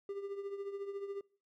triangle tone with tremolo, 398.5 Hz, G4, 28 cents sharp, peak -34 dBFS, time 0.09-1.21 s, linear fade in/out 2 ms, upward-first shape triangle, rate 14 Hz, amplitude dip 70%, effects noise-tail reverb RT60 0.5 s tail -25 dB re dry

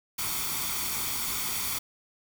white noise with comb filter, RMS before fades -31 dBFS, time 0.18-1.79 s, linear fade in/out 10 ms, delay 0.88 ms, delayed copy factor +0.6, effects none

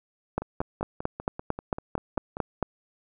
two click trains, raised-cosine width 1 ms, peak -11 / -20 dBFS, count 11 / 11, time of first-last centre 0.38-2.627 / 0.42-2.369 s, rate 4.45 / 5.13 Hz, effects none

